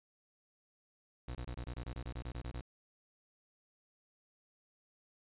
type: tone bursts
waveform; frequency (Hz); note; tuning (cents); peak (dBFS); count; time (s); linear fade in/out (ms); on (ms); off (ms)
30% pulse; 60.7; B1; -29; -37; 14; 1.28-2.611; 5; 70; 27
effects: resampled to 8000 Hz + 11-bit